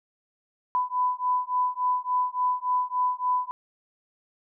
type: beating tone pair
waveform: sine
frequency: 997 / 1000.5 Hz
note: B5 / B5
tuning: +16 / +22 cents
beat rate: 3.5 Hz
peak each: -26 dBFS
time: 0.75-3.51 s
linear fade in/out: 0 ms
effects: none